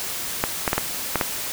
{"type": "clicks", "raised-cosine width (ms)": 0.5, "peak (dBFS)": -4, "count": 6, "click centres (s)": [0.439, 0.678, 0.731, 0.78, 1.157, 1.212], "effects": ["white hiss -29 dBFS RMS until 1.52 s"]}